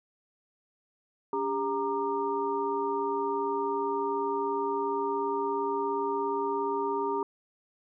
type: tone cluster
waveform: sine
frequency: 284 / 401.2 / 932 / 1195 Hz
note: C#4 / G4 / A#5 / D6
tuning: +42 / +40 / -1 / +30 cents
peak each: -37 / -30 / -31 / -37 dBFS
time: 1.33-7.23 s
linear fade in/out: 2 ms
effects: none